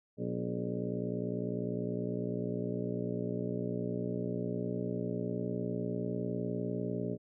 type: harmonic tone with a mistuned harmonic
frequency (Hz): 59.9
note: A#1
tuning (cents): +48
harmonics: 2 / 3 / 4 / 5 / 6 / 7 / 8 / 9 / 10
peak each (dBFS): -40 / -38 / -40 / -43 / -44 / -39 / -52 / -49 / -44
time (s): 0.17-7.18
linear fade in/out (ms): 50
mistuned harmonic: 5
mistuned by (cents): -62
effects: none